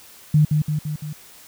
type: tone with echo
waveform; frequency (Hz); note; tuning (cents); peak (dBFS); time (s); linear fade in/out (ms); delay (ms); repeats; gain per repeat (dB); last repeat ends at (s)
sine; 151.3; D#3; -48; -11; 0.34-0.45; 5; 170; 4; -4; 1.13
effects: white hiss -46 dBFS RMS until 1.47 s